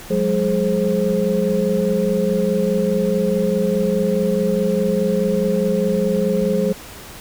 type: tone cluster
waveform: sine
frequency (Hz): 180.7 / 205.5 / 421.2 / 527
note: F#3 / G#3 / G#4 / C5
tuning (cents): -41 / -18 / +24 / +12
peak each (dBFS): -21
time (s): 0.1-6.73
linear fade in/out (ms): 10
effects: pink hiss -37 dBFS RMS until 7.2 s